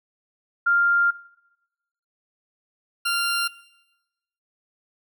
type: tone pair in turn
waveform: sine / 20% pulse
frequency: 1396.9 / 1389.3 Hz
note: F6 / F6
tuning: 0 / -9 cents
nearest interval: unison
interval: 9 cents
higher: first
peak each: -16 dBFS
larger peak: neither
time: 0.66-1.11 / 3.05-3.48 s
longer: first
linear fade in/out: 10 ms
effects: noise-tail reverb RT60 1.0 s tail -21 dB re dry